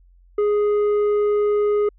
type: tone with tanh clipping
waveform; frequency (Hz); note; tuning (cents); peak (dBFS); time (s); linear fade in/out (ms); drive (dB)
sine; 415.3; G#4; 0; -17; 0.38-1.89; 5; 6
effects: added 44 Hz sine -49 dBFS peak until 1.98 s